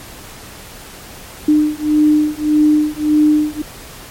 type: beating tone pair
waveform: sine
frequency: 301.4 / 303.1 Hz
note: D4 / D#4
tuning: +45 / -45 cents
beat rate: 1.7 Hz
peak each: -13 dBFS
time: 1.48-3.62 s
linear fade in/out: 5 ms
effects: pink hiss -35 dBFS RMS until 4.1 s + MP3 64 kbps